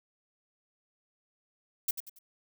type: noise with echo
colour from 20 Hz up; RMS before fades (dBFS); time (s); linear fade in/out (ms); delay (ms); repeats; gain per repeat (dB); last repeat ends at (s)
violet; -28; 1.88-1.91; 5; 93; 3; -9; 2.189
effects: none